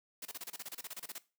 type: noise bursts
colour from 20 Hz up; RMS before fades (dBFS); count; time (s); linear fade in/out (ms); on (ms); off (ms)
white; -43; 16; 0.22-1.183; 5; 33; 29
effects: noise-tail reverb RT60 0.3 s tail -18 dB re dry + high-pass 200 Hz 12 dB/octave